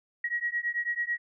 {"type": "beating tone pair", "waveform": "sine", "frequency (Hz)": [1900, 1909.1], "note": ["A#6", "A#6"], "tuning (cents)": [33, 41], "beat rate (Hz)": 9.1, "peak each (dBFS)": -31, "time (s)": [0.24, 1.18], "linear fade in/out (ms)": 5, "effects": []}